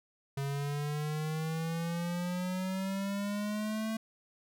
square exponential sweep, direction up, 137.7 to 222.9 Hz, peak -33 dBFS, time 0.37-3.97 s, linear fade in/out 5 ms, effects none

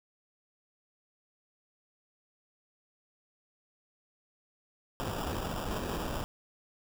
pink noise with sample-and-hold, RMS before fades -35 dBFS, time 5-6.24 s, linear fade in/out 0 ms, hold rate 2100 Hz, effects none

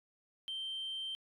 sine tone, 3130 Hz, G7, 3 cents flat, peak -36 dBFS, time 0.48-1.15 s, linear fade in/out 0 ms, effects tanh soft clip ceiling -35 dBFS

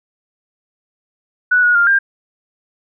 sine tone with pitch steps, 1477 / 1452 / 1400 / 1597 Hz, F#6 / F#6 / F6 / G6, -3 / -33 / +4 / +32 cents, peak -9 dBFS, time 1.51-1.99 s, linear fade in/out 10 ms, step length 120 ms, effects none

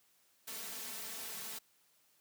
white noise with comb filter, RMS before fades -44 dBFS, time 0.47-1.59 s, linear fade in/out 10 ms, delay 4.5 ms, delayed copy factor +0.8, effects white hiss -71 dBFS RMS until 2.2 s + high-pass 100 Hz 12 dB/octave

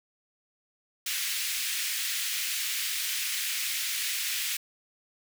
pink high-pass noise, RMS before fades -31 dBFS, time 1.06-4.57 s, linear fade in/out 5 ms, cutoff 2000 Hz, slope 24 dB/octave, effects none

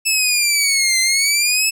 15% pulse exponential two-way sweep, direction down then up, 2633 to 2061 to 2633 Hz, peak -7 dBFS, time 0.05-1.71 s, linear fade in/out 20 ms, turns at 1 s, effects none

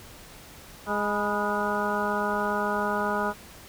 harmonic tone with a mistuned harmonic, 207.2 Hz, G#3, 4 cents flat, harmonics 1 / 2 / 3 / 4 / 5 / 6 / 7, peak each -32 / -32 / -32 / -32 / -32 / -32 / -32 dBFS, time 0.86-3.34 s, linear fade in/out 50 ms, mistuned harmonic 5, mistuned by -81 cents, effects pink hiss -47 dBFS RMS until 3.68 s

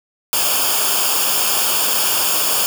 white noise with comb filter, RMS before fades -17 dBFS, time 0.33-2.66 s, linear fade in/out 0 ms, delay 0.5 ms, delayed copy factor -0.75, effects none

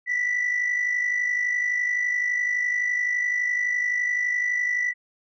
sine tone pair together, 1923.7 / 1975.5 Hz, B6 / B6, -46 / 0 cents, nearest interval unison, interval 46 cents, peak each -28 / -21 dBFS, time 0.06-4.94 s, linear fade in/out 50 ms, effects tanh soft clip ceiling -18 dBFS

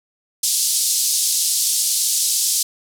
white band-pass noise, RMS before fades -19 dBFS, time 0.43-2.63 s, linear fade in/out 5 ms, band 4200 to 11000 Hz, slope 24 dB/octave, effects none

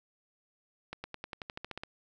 accelerating click train, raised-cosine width 0.3 ms, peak -23 dBFS, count 12, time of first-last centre 0.93-1.835 s, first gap 110 ms, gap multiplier 0.94, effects none

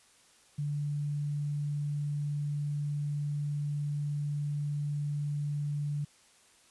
sine tone with quantisation, 146.1 Hz, D3, 9 cents flat, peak -30 dBFS, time 0.58-6.05 s, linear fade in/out 10 ms, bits 10, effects white hiss -62 dBFS RMS until 6.7 s + resampled to 24000 Hz

